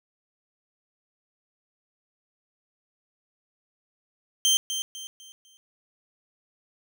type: tone with echo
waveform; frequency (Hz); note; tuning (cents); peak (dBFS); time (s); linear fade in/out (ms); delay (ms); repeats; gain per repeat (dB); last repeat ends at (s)
25% pulse; 3136; G7; 0; -15; 4.45-4.57; 0; 250; 4; -9; 5.57
effects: none